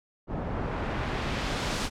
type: noise with low-pass filter sweep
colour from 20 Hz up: pink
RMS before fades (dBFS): -31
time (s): 0.27-1.9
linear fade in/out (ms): 50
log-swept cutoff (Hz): 750 to 8000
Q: 0.76
effects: none